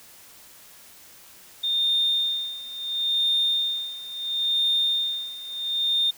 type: tone with tremolo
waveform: sine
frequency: 3636 Hz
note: A#7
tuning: 44 cents flat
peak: -18 dBFS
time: 1.63-6.11 s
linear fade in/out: 10 ms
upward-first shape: sine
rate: 0.73 Hz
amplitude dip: 85%
effects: tanh soft clip ceiling -14 dBFS + white hiss -49 dBFS RMS until 6.17 s